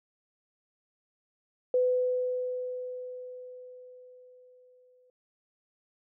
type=tone with exponential decay; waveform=sine; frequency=502 Hz; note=B4; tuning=28 cents sharp; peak=-21 dBFS; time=1.74-5.1 s; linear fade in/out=2 ms; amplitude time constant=730 ms; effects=none